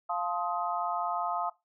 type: chord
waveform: sine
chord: F dominant seventh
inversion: none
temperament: just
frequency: 698.5 / 873.1 / 1047.7 / 1257.2 Hz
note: F5 / A5 / C6 / Eb6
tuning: 0 / -14 / +2 / +18 cents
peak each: -33 / -35 / -37 / -34 dBFS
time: 0.09-1.5 s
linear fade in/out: 10 ms
effects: noise-tail reverb RT60 0.2 s tail -18 dB re dry